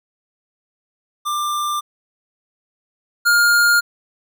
square tone pair in turn, 1188 / 1413.3 Hz, D6 / F6, +20 / +20 cents, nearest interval minor third, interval 300 cents, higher second, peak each -20 / -12 dBFS, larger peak second, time 1.25-1.81 / 3.25-3.81 s, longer neither, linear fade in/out 20 ms, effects none

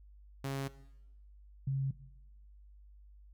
sawtooth / sine tone pair in turn, 136.7 / 135.68 Hz, C#3 / C#3, -24 / -37 cents, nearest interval unison, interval 13 cents, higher first, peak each -31 / -30 dBFS, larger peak second, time 0.44-0.68 / 1.67-1.91 s, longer neither, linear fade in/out 5 ms, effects noise-tail reverb RT60 0.9 s tail -17 dB re dry + added 50 Hz sine -54 dBFS peak until 3.33 s

